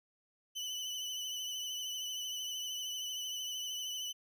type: tone with vibrato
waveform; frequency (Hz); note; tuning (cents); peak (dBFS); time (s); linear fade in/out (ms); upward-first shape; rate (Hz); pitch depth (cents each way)
30% pulse; 2997; F#7; +22; -35; 0.55-4.13; 20; sine; 13; 33
effects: resampled to 32000 Hz